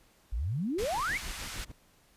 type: exponential sweep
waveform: sine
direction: up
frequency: 46.83 to 2349 Hz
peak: -29 dBFS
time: 0.32-1.18 s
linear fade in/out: 10 ms
type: noise with tremolo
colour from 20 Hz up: brown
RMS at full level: -39 dBFS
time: 0.78-1.72 s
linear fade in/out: 5 ms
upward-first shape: sine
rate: 6.5 Hz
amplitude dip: 85%
type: band-pass noise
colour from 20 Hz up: pink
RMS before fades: -42 dBFS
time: 0.78-1.65 s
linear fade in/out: 10 ms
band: 1400 to 10000 Hz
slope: 12 dB/octave
effects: pink hiss -64 dBFS RMS until 2.16 s + resampled to 32000 Hz